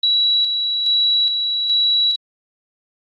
sine tone with tremolo, 3910 Hz, B7, 18 cents flat, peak -13 dBFS, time 0.03-2.16 s, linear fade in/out 5 ms, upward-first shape square, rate 1.2 Hz, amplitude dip 40%, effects AAC 48 kbps

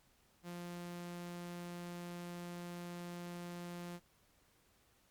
sawtooth tone, 174.61 Hz, F3, in tune, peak -40 dBFS, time 0.43-4 s, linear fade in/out 50 ms, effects pink hiss -71 dBFS RMS until 5.1 s + MP3 96 kbps

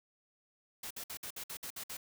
white noise bursts, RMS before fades -43 dBFS, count 9, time 0.83-1.97 s, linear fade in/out 5 ms, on 76 ms, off 57 ms, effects none

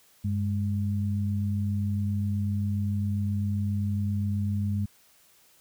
sine tone pair together, 98 / 205.5 Hz, G2 / G#3, 0 / -18 cents, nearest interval octave + minor second, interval 1282 cents, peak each -26 / -30 dBFS, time 0.24-4.86 s, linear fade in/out 10 ms, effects white hiss -60 dBFS RMS until 5.6 s

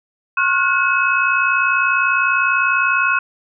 sine tone cluster, 1084 / 1419 / 1479 / 2565 Hz, C#6 / F6 / F#6 / E7, -39 / +27 / -1 / -48 cents, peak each -19 dBFS, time 0.37-3.19 s, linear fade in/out 5 ms, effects none

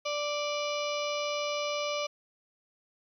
harmonic tone with a mistuned harmonic, 587.3 Hz, D5, in tune, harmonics 1 / 2 / 4 / 5 / 6 / 7 / 8 / 9 / 10, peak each -32 / -37 / -38 / -40 / -45 / -45 / -45 / -47 / -45 dBFS, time 0.05-2.07 s, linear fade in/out 10 ms, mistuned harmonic 8, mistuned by +70 cents, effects 11-bit

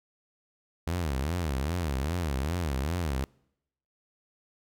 sawtooth tone with vibrato, 76.5 Hz, D#2, 29 cents flat, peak -24 dBFS, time 0.87-3.24 s, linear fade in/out 0 ms, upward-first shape sine, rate 2.5 Hz, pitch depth 280 cents each way, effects noise-tail reverb RT60 0.8 s tail -26 dB re dry

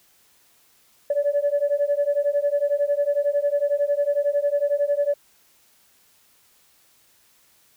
sine beating tone pair, 570 / 581 Hz, C#5 / D5, +48 / -19 cents, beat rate 11 Hz, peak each -21 dBFS, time 1.1-5.14 s, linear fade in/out 5 ms, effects tanh soft clip ceiling -13 dBFS + white hiss -59 dBFS RMS until 7.76 s

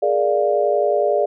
sine chord, Bb dominant seventh, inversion third, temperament equal, 415.3 / 466.2 / 587.3 / 698.5 Hz, Ab4 / Bb4 / D5 / F5, 0 / 0 / 0 / 0 cents, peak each -20 / -24 / -18 / -22 dBFS, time 0.02-1.26 s, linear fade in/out 10 ms, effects none

